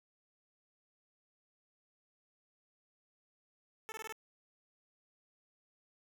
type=tone bursts; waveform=10% pulse; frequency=440 Hz; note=A4; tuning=in tune; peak=-34 dBFS; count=5; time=3.89-4.124 s; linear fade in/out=0 ms; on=30 ms; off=21 ms; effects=none